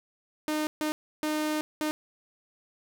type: tone bursts at uneven times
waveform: sawtooth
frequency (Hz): 306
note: D#4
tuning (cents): -29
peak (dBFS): -23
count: 4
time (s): 0.48-0.67 / 0.81-0.92 / 1.23-1.61 / 1.81-1.91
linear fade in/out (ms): 0
effects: none